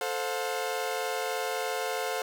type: chord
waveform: sawtooth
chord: F major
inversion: first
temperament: equal with one note detuned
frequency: 440 / 523.3 / 716 Hz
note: A4 / C5 / F5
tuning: 0 / 0 / +43 cents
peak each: -30 dBFS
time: 0.01-2.22 s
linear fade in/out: 2 ms
effects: none